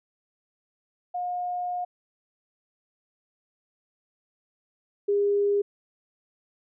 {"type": "tone pair in turn", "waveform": "sine", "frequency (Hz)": [716, 405.8], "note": ["F5", "G#4"], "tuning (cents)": [43, -40], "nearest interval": "minor seventh", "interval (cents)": 983, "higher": "first", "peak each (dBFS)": [-27, -20], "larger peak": "second", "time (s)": [[1.14, 1.85], [5.08, 5.62]], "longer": "first", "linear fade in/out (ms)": 10, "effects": []}